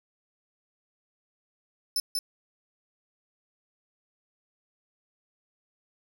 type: tone with echo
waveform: sawtooth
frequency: 5274 Hz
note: E8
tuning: in tune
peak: -22 dBFS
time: 1.96-2 s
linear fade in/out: 2 ms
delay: 190 ms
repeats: 1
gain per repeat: -2 dB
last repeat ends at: 2.19 s
effects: none